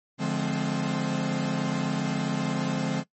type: chord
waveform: 45% pulse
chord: D half-diminished seventh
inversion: none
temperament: equal with one note detuned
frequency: 146.83 / 174.61 / 211.5 / 261.6 Hz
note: D3 / F3 / Ab3 / C4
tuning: 0 / 0 / +32 / 0 cents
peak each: -31 dBFS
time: 0.18-3.04 s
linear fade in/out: 50 ms
effects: noise-tail reverb RT60 0.1 s tail -19 dB re dry + MP3 32 kbps